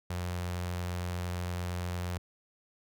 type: tone with notch filter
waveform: sawtooth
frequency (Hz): 88.7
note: F2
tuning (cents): +27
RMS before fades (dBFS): -35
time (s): 0.1-2.18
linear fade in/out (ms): 5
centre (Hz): 290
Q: 1.5
effects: none